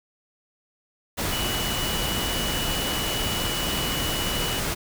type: tone in noise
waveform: sine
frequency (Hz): 2946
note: F#7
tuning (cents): -8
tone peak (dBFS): -30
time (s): 1.31-4.6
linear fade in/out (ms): 20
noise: pink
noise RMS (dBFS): -27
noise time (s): 1.17-4.75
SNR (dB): -6
effects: none